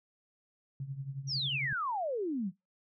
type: tone with tremolo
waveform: sine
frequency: 136.8 Hz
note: C#3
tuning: 23 cents flat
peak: -33 dBFS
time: 0.8-1.73 s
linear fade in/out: 2 ms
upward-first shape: triangle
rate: 11 Hz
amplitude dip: 80%
type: exponential sweep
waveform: sine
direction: down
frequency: 5920 to 169 Hz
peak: -31 dBFS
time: 1.27-2.52 s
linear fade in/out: 50 ms
effects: noise-tail reverb RT60 0.2 s tail -23 dB re dry